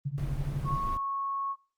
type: tone with tremolo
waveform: sine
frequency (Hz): 140.6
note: C#3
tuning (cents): +25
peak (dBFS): -26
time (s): 0.05-0.77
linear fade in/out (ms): 10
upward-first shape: triangle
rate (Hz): 12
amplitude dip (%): 95
type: noise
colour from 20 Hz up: brown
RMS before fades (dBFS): -35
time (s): 0.18-0.97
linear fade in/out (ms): 0
type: tone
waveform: sine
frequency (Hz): 1100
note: C#6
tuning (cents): -14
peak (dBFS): -30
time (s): 0.64-1.56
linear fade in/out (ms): 50
effects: noise-tail reverb RT60 0.3 s tail -20 dB re dry + Opus 24 kbps